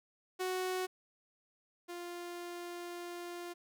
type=tone pair in turn; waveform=sawtooth; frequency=370 / 349.2 Hz; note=F#4 / F4; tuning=0 / 0 cents; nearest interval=minor second; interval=100 cents; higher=first; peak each=-30 / -38 dBFS; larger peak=first; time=0.39-0.87 / 1.88-3.54 s; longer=second; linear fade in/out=20 ms; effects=none